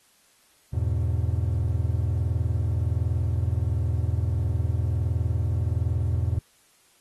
triangle chord, E major, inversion none, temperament equal, 82.41 / 103.83 / 123.47 Hz, E2 / G#2 / B2, 0 / 0 / 0 cents, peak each -23 / -25 / -27 dBFS, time 0.73-6.39 s, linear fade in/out 5 ms, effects white hiss -61 dBFS RMS until 7 s + AAC 32 kbps

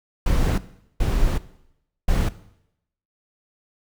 brown noise bursts at uneven times, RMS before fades -19 dBFS, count 3, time 0.26-0.58 / 1-1.38 / 2.08-2.29 s, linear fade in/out 5 ms, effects noise-tail reverb RT60 0.8 s tail -17 dB re dry

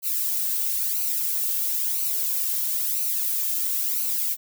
violet noise with flanger, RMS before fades -25 dBFS, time 0.02-4.37 s, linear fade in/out 50 ms, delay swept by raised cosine 0.57 to 2.07 ms, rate 1 Hz, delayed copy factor -0.65, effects none

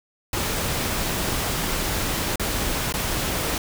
pink noise with dropouts, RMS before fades -25 dBFS, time 0.33-3.58 s, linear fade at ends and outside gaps 2 ms, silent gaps 2.358-2.396 / 2.925-2.939 s, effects none

